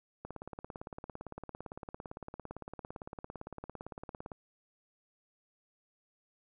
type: click train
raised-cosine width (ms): 1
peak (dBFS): -28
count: 73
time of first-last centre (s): 0.25-4.318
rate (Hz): 17.7
effects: none